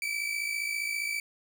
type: tone pair together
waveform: 40% pulse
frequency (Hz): 2294 / 2349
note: D7 / D7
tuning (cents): -41 / 0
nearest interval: unison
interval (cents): 41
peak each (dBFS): -31 / -34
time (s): 0.02-1.2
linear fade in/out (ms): 2
effects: none